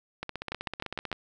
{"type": "two click trains", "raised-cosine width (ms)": 0.3, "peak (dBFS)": [-16, -18], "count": [5, 15], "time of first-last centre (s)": [[0.52, 1.128], [0.23, 1.116]], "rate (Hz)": [6.58, 15.8], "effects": []}